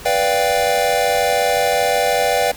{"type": "chord", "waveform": "square", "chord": "G dominant seventh", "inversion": "first", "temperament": "equal", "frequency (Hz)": [493.9, 587.3, 698.5, 784], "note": ["B4", "D5", "F5", "G5"], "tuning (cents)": [0, 0, 0, 0], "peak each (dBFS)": -21, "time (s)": [0.05, 2.52], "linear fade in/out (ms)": 10, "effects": ["pink hiss -36 dBFS RMS until 2.56 s"]}